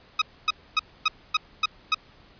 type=tone bursts; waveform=15% pulse; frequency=1263 Hz; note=D#6; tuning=26 cents sharp; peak=-12 dBFS; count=7; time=0.19-1.946 s; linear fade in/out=5 ms; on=28 ms; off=260 ms; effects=pink hiss -54 dBFS RMS until 2.39 s + resampled to 11025 Hz